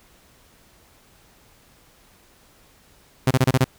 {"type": "tone bursts", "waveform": "sawtooth", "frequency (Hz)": 130, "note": "C3", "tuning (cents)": -11, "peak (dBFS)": -10, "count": 6, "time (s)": [3.27, 3.643], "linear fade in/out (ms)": 5, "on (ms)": 38, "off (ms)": 29, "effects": ["pink hiss -55 dBFS RMS until 3.78 s"]}